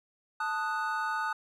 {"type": "chord", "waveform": "triangle", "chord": "D# diminished", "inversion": "second", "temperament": "equal", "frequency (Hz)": [880, 1244.5, 1480], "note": ["A5", "D#6", "F#6"], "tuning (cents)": [0, 0, 0], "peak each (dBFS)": -32, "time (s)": [0.4, 1.33], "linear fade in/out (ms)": 5, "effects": []}